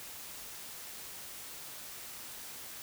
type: silence
effects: white hiss -46 dBFS RMS until 2.82 s